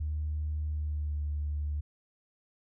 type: tone with pitch glide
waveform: sine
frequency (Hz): 76.1 to 74.02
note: D#2 to D2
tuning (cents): -38 to +14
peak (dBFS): -29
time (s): 0-1.81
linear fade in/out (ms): 10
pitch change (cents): -48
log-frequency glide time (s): 0.69-1.2
effects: tanh soft clip ceiling -25 dBFS

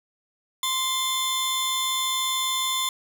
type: tone pair together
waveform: sawtooth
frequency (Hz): 1046.5 / 3520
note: C6 / A7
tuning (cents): 0 / 0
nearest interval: octave + major sixth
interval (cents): 2100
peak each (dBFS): -24 / -22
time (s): 0.63-2.89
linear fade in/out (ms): 2
effects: none

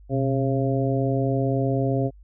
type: harmonic tone with a mistuned harmonic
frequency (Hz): 135.6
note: C#3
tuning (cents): -38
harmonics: 1 / 2 / 3 / 4 / 5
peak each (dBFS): -23 / -26 / -28 / -29 / -30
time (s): 0.09-2.11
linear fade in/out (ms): 50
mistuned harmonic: 1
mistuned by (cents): -100
effects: added 50 Hz sine -45 dBFS peak until 2.23 s

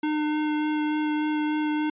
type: tone with vibrato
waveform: square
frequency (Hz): 303.2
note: D#4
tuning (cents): -45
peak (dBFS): -24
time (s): 0.03-1.9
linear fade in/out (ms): 5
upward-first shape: sine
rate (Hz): 3.4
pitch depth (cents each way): 9
effects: resampled to 8000 Hz

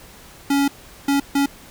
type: tone bursts at uneven times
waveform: square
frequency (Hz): 280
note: C#4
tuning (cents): +18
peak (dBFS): -16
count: 3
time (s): 0.5-0.68 / 1.08-1.2 / 1.35-1.46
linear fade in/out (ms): 5
effects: pink hiss -44 dBFS RMS until 1.7 s

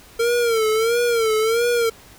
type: tone with vibrato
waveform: square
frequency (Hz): 456.6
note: A#4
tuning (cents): -36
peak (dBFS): -17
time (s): 0.19-1.9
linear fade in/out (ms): 10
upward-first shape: sine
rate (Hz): 1.5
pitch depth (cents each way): 92
effects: pink hiss -46 dBFS RMS until 2.18 s

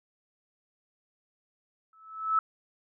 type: tone with exponential growth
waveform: sine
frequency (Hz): 1305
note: E6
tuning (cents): -18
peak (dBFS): -19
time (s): 1.93-2.39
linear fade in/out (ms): 2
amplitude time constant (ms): 100
effects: none

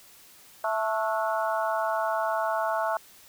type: harmonic tone with a mistuned harmonic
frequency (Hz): 220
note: A3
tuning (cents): 0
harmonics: 3 / 4 / 5 / 6 / 7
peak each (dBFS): -28 / -30 / -32 / -34 / -35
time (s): 0.64-2.97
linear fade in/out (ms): 2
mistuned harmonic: 7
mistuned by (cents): -92
effects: white hiss -53 dBFS RMS until 3.28 s

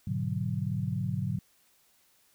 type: chord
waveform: sine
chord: G# half-diminished seventh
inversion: none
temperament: equal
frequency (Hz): 103.83 / 123.47 / 146.83 / 185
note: G#2 / B2 / D3 / F#3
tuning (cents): 0 / 0 / 0 / 0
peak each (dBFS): -34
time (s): 0.07-1.39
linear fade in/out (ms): 5
effects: white hiss -66 dBFS RMS until 2.34 s

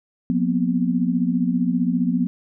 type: tone cluster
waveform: sine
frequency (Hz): 179.1 / 237.8 / 252.9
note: F3 / A#3 / B3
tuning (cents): +44 / +35 / +41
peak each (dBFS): -22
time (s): 0.3-2.27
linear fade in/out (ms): 0
effects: none

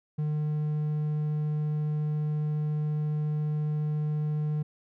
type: tone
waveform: triangle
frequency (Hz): 151.2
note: D#3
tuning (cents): -49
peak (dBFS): -24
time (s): 0.18-4.63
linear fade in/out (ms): 10
effects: none

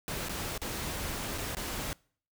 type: noise with dropouts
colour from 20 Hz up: pink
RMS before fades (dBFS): -36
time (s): 0.08-1.93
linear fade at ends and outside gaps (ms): 0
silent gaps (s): 0.285-0.294 / 0.577-0.617 / 1.379-1.383 / 1.549-1.569
effects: noise-tail reverb RT60 0.5 s tail -25 dB re dry

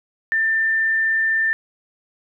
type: tone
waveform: sine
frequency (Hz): 1788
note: A6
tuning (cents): +27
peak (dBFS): -16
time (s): 0.32-1.53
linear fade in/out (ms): 0
effects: none

